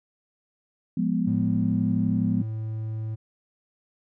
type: chord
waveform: sine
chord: F diminished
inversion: none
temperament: equal with one note detuned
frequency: 175.73 / 207.7 / 246.9 Hz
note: F3 / Ab3 / Cb4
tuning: +11 / 0 / 0 cents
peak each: -26 dBFS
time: 0.97-2.42 s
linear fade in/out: 5 ms
type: tone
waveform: triangle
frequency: 110 Hz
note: A2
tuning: in tune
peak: -26 dBFS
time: 1.26-3.16 s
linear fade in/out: 20 ms
effects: none